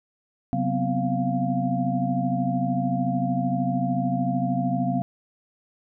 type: tone cluster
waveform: sine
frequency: 134.4 / 186.8 / 244.4 / 257.7 / 696 Hz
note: C3 / F#3 / B3 / C4 / F5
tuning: +47 / +17 / -18 / -26 / -6 cents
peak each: -28 dBFS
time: 0.53-5.02 s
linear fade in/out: 0 ms
effects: none